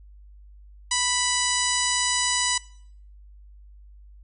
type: harmonic tone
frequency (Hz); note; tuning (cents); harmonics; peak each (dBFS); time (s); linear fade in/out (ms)
987.8; B5; 0; 1 / 2 / 3 / 4 / 5 / 6 / 7 / 8 / 9; -30 / -30 / -30 / -30 / -30 / -30 / -30 / -30 / -30; 0.91-2.58; 5
effects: noise-tail reverb RT60 0.6 s tail -21 dB re dry + added 50 Hz sine -45 dBFS peak until 4.23 s